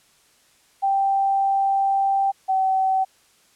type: tone pair in turn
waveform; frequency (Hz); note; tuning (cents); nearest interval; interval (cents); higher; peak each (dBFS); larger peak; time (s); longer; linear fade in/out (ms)
sine; 784 / 763; G5 / G5; 0 / -47; unison; 47; first; -17; neither; 0.82-2.32 / 2.48-3.05; first; 20
effects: white hiss -58 dBFS RMS until 3.55 s + low-pass 10000 Hz 12 dB/octave